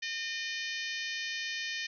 harmonic tone, 609 Hz, D#5, 37 cents flat, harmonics 3 / 4 / 5 / 6 / 7 / 8 / 9 / 10, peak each -38 / -40 / -42 / -44 / -45 / -46 / -47 / -48 dBFS, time 0.02-1.87 s, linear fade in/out 10 ms, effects none

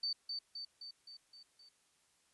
sine tone with echo, 4564 Hz, C#8, 50 cents sharp, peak -34 dBFS, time 0.03-0.13 s, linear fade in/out 5 ms, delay 260 ms, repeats 6, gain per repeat -4 dB, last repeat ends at 1.69 s, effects white hiss -73 dBFS RMS until 2.33 s + resampled to 24000 Hz

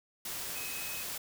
sine tone in noise, 2543 Hz, D#7, 37 cents sharp, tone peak -43 dBFS, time 0.55-1.03 s, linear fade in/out 5 ms, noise white, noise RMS -39 dBFS, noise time 0.25-1.18 s, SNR -7 dB, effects none

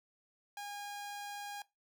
sawtooth tone, 816 Hz, G#5, 31 cents flat, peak -38 dBFS, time 0.57-1.62 s, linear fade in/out 2 ms, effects noise-tail reverb RT60 0.2 s tail -19 dB re dry

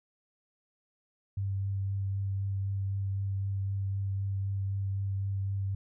sine tone with vibrato, 98 Hz, G2, in tune, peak -29 dBFS, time 1.37-5.75 s, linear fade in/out 5 ms, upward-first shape triangle, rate 3.9 Hz, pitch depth 14 cents each way, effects none

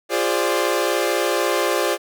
sawtooth chord, D half-diminished seventh, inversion first, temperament equal with one note detuned, 349.2 / 409.6 / 523.3 / 587.3 Hz, F4 / Ab4 / C5 / D5, 0 / -24 / 0 / 0 cents, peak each -20 dBFS, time 0.09-1.98 s, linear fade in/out 50 ms, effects none

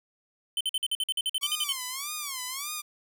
square tone bursts, 3071 Hz, G7, 36 cents flat, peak -26 dBFS, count 14, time 0.57-1.725 s, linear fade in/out 2 ms, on 37 ms, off 49 ms
5% pulse tone with vibrato, 1108.7 Hz, C#6, in tune, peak -21 dBFS, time 1.41-2.82 s, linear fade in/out 20 ms, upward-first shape sine, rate 1.7 Hz, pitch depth 180 cents each way
effects none

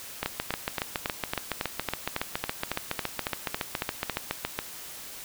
two click trains, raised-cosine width 0.3 ms, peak -11 / -11 dBFS, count 15 / 32, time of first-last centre 0.23-4.097 / 0.26-4.59 s, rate 3.62 / 7.16 Hz, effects white hiss -42 dBFS RMS until 5.24 s

